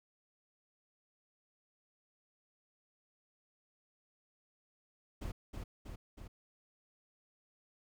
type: noise with echo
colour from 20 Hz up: brown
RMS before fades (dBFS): -40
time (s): 5.21-5.32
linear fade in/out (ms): 10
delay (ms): 320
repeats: 3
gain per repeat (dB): -3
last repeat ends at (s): 6.28
effects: none